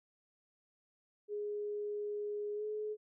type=tone with pitch glide; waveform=sine; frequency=415.3 to 425.5 Hz; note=G#4 to G#4; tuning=0 to +42 cents; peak=-36 dBFS; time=1.28-2.97 s; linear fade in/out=50 ms; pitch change=+42 cents; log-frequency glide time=2.55-2.64 s; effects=none